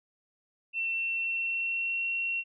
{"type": "tone with pitch glide", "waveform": "sine", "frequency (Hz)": [2696, 2729], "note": ["E7", "F7"], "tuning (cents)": [38, -41], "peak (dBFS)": -28, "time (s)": [0.73, 2.44], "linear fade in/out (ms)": 50, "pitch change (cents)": 21, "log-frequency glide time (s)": [0.91, 2.05], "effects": []}